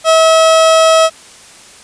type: tone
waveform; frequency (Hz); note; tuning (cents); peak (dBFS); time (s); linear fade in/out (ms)
30% pulse; 645; E5; -38; -3; 0.04-1.1; 50
effects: white hiss -38 dBFS RMS until 1.83 s + resampled to 22050 Hz